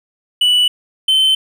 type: tone pair in turn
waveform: triangle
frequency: 2960 / 3077 Hz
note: F#7 / G7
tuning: 0 / -33 cents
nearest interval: minor second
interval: 67 cents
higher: second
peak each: -8 dBFS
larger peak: neither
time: 0.41-0.68 / 1.08-1.35 s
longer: neither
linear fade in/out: 5 ms
effects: none